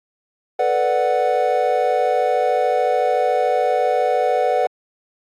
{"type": "chord", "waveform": "triangle", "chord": "B minor seventh", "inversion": "third", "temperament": "equal", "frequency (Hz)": [440, 493.9, 587.3, 740], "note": ["A4", "B4", "D5", "F#5"], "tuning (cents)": [0, 0, 0, 0], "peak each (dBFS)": [-23, -18, -20, -17], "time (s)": [0.59, 4.67], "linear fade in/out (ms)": 5, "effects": ["AAC 48 kbps"]}